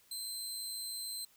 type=tone; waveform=20% pulse; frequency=4107 Hz; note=C8; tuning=33 cents flat; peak=-33 dBFS; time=0.11-1.25 s; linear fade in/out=5 ms; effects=white hiss -66 dBFS RMS until 1.36 s